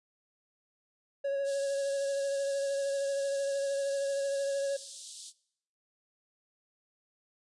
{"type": "tone with vibrato", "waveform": "triangle", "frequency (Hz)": 554.4, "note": "C#5", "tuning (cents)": 0, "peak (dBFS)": -27, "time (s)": [1.24, 4.77], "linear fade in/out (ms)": 10, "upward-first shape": "sine", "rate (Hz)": 13, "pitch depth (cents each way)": 18}
{"type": "band-pass noise", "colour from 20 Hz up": "white", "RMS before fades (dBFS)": -47, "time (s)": [1.44, 5.33], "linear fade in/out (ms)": 50, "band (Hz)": [3400, 9600], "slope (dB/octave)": 48}
{"effects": ["noise-tail reverb RT60 0.7 s tail -21 dB re dry", "resampled to 24000 Hz"]}